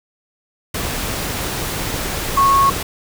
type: tone in noise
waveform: sine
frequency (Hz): 1100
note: C#6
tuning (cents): -14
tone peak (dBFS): -10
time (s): 2.37-2.7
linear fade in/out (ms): 5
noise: pink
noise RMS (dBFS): -23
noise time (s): 0.74-2.83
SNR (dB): +10
effects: none